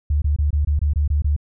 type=tone bursts; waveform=sine; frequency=73.42 Hz; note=D2; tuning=in tune; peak=-15 dBFS; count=9; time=0.1-1.364 s; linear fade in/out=5 ms; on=120 ms; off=23 ms; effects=none

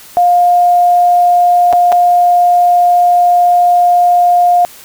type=tone with dropouts; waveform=sine; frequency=707 Hz; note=F5; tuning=21 cents sharp; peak=-5 dBFS; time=0.17-4.65 s; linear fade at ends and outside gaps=0 ms; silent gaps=1.727-1.733 / 1.92-1.925 s; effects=white hiss -36 dBFS RMS until 4.84 s

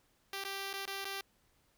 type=tone with dropouts; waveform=5% pulse; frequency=392.3 Hz; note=G4; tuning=1 cent sharp; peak=-27 dBFS; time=0.33-1.21 s; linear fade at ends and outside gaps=2 ms; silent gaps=0.439-0.449 / 0.731-0.737 / 0.855-0.876 / 1.045-1.052 s; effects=pink hiss -72 dBFS RMS until 1.77 s

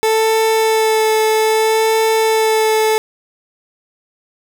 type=tone with vibrato; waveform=30% pulse; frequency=440 Hz; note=A4; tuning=in tune; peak=-9 dBFS; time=0.03-2.98 s; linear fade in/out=0 ms; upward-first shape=sine; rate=0.62 Hz; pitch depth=14 cents each way; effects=none

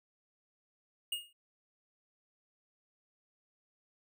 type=tone with exponential decay; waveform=square; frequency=2852 Hz; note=F7; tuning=36 cents sharp; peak=-31 dBFS; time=1.12-1.33 s; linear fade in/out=5 ms; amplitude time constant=45 ms; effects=none

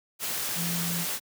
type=tone in noise; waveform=sine; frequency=170.8 Hz; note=F3; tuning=38 cents flat; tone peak=-30 dBFS; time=0.55-1.06 s; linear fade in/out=50 ms; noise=white; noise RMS=-31 dBFS; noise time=0.19-1.2 s; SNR=-2 dB; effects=high-pass 100 Hz 12 dB/octave

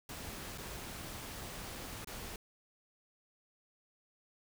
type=noise with dropouts; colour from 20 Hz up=pink; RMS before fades=-45 dBFS; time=0.09-2.36 s; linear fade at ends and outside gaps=2 ms; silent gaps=0.577-0.582 / 2.046-2.072 s; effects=none

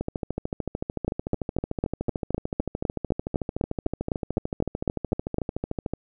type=two click trains; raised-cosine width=2 ms; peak=-14 / -10 dBFS; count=81 / 18; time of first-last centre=0.01-5.936 / 1.08-5.384 s; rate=13.5 / 3.95 Hz; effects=none

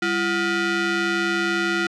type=ring-modulated tone; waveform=sawtooth; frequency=538 Hz; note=C5; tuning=48 cents sharp; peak=-13 dBFS; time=0.02-1.87 s; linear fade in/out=5 ms; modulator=878 Hz; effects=low-pass 5000 Hz 12 dB/octave

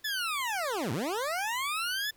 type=linear two-way sweep; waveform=20% pulse; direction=down then up; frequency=1760 to 100 to 1760 Hz; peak=-25 dBFS; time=0.04-2.11 s; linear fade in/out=10 ms; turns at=0.92 s; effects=pink hiss -63 dBFS RMS until 2.16 s

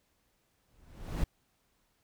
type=noise with exponential growth; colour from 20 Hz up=brown; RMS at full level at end=-29 dBFS; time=0.68-1.24 s; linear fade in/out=5 ms; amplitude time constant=120 ms; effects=pink hiss -74 dBFS RMS until 2.03 s

